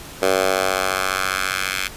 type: tone with high-pass filter sweep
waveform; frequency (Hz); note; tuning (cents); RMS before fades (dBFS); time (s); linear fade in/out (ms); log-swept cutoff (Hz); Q
10% pulse; 94.7; F#2; +41; -21; 0.22-1.88; 5; 500 to 2100; 1.5
effects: pink hiss -37 dBFS RMS until 1.96 s + resampled to 32000 Hz